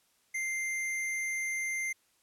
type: tone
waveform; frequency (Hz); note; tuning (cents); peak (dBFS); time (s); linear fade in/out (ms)
square; 2093; C7; 0; -32; 0.34-1.93; 10
effects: white hiss -70 dBFS RMS until 2.22 s + low-pass 12000 Hz 12 dB/octave